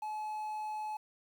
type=tone with quantisation; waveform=triangle; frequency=856 Hz; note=A5; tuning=48 cents flat; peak=-34 dBFS; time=0.02-0.97 s; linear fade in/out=5 ms; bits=10; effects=none